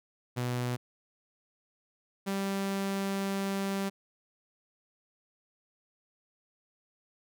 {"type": "tone pair in turn", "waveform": "sawtooth", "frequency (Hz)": [123.2, 196], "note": ["B2", "G3"], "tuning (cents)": [-4, 0], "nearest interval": "minor sixth", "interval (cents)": 804, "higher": "second", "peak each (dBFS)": -26, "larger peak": "neither", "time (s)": [[0.36, 0.77], [2.26, 3.9]], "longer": "second", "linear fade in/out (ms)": 20, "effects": []}